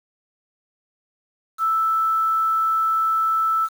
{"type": "tone with quantisation", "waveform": "sine", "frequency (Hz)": 1318.5, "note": "E6", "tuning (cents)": 0, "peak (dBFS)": -17, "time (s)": [1.58, 3.69], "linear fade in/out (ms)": 50, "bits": 7, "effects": []}